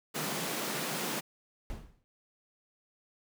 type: high-pass noise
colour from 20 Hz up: pink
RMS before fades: -35 dBFS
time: 0.14-1.21 s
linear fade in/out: 20 ms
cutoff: 140 Hz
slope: 96 dB/octave
type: noise with exponential decay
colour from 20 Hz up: brown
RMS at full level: -35 dBFS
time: 1.7-2.04 s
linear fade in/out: 0 ms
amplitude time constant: 73 ms
effects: none